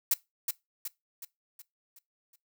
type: noise with echo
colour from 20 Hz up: blue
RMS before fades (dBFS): -24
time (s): 0.11-0.14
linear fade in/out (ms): 5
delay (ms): 370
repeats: 6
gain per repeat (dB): -6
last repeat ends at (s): 2.36
effects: noise-tail reverb RT60 0.2 s tail -21 dB re dry